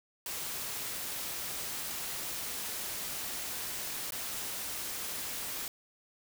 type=noise with dropouts; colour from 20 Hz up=white; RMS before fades=-38 dBFS; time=0.26-5.68 s; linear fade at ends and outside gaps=2 ms; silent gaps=4.107-4.121 s; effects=none